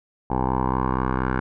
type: tone with low-pass filter sweep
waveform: 10% pulse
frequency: 64.2 Hz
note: C2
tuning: 32 cents flat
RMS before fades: -23 dBFS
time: 0.3-1.4 s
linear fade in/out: 5 ms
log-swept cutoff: 840 to 1400 Hz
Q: 4.3
effects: none